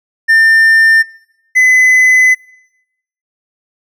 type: tone pair in turn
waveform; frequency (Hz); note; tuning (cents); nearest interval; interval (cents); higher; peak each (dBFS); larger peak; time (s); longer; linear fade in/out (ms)
triangle; 1800 / 2020; A6 / B6; +39 / +39; major second; 200; second; -3; neither; 0.28-1.03 / 1.55-2.35; second; 20
effects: noise-tail reverb RT60 0.9 s tail -23 dB re dry